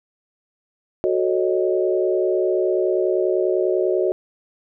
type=chord; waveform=sine; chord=D# half-diminished seventh; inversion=first; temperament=equal with one note detuned; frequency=370 / 440 / 554.4 / 624.8 Hz; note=F#4 / A4 / C#5 / D#5; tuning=0 / 0 / 0 / +7 cents; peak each=-19 / -25 / -25 / -24 dBFS; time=1.04-4.12 s; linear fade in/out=0 ms; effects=none